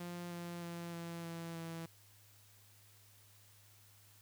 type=tone with pitch steps; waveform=sawtooth; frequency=174.61 / 172.7 / 170.82 / 168.95 / 167.11 / 165.29 Hz; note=F3 / F3 / F3 / E3 / E3 / E3; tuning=0 / -19 / -38 / +43 / +24 / +5 cents; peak=-39 dBFS; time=0-1.86 s; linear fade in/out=5 ms; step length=310 ms; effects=added 102 Hz sine -65 dBFS peak until 4.21 s + white hiss -65 dBFS RMS until 4.21 s